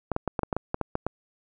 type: clicks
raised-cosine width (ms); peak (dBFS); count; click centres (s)
1; -12; 11; 0.117 / 0.164 / 0.277 / 0.392 / 0.433 / 0.528 / 0.566 / 0.744 / 0.813 / 0.954 / 1.066
effects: none